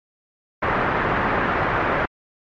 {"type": "low-pass noise", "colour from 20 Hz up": "white", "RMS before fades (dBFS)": -21, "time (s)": [0.62, 2.06], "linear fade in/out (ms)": 10, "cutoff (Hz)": 1700, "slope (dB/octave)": 24, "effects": ["MP3 48 kbps"]}